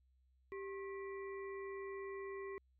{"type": "harmonic tone with a mistuned harmonic", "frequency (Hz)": 392, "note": "G4", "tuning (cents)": 0, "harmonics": [1, 3, 5, 6], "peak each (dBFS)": [-44, -53, -54, -62], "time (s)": [0.52, 2.58], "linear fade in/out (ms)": 0, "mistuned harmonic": 3, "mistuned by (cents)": -150, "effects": ["added 64 Hz sine -70 dBFS peak until 2.79 s"]}